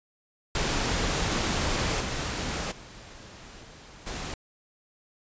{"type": "noise with level steps", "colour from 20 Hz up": "pink", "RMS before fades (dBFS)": [-27, -31, -46, -48, -35], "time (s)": [0.55, 4.34], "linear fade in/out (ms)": 2, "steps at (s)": [2, 2.71, 3.63, 4.06], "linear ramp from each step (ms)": 10, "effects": ["resampled to 16000 Hz"]}